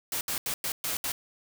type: noise bursts at uneven times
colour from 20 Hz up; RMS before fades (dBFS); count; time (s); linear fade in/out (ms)
white; -31; 6; 0.12-0.21 / 0.28-0.38 / 0.46-0.54 / 0.64-0.72 / 0.84-0.97 / 1.04-1.12; 2
effects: none